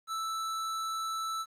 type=tone; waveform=square; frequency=1318.5 Hz; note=E6; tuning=in tune; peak=-33 dBFS; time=0.07-1.46 s; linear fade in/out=50 ms; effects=low-pass 11000 Hz 12 dB/octave + 11-bit